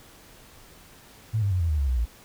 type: tone with pitch steps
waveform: sine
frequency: 110 / 100.29 / 91.44 / 83.36 / 76.01 / 69.3 / 63.18 / 57.6 Hz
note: A2 / G2 / F#2 / E2 / D#2 / C#2 / B1 / A#1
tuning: 0 / +40 / -20 / +20 / -40 / 0 / +40 / -20 cents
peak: -21 dBFS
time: 1.33-2.058 s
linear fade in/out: 20 ms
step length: 91 ms
effects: pink hiss -51 dBFS RMS until 2.24 s